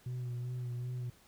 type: tone with vibrato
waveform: sine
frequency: 123.47 Hz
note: B2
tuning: in tune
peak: -33 dBFS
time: 0.06-1.1 s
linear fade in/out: 5 ms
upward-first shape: sine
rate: 2.6 Hz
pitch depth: 28 cents each way
effects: tanh soft clip ceiling -35 dBFS + pink hiss -63 dBFS RMS until 1.27 s